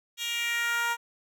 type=tone with high-pass filter sweep; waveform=10% pulse; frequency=470.1 Hz; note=A#4; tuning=15 cents sharp; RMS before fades=-29 dBFS; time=0.17-0.97 s; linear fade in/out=50 ms; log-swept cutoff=3600 to 950 Hz; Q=2.3; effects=none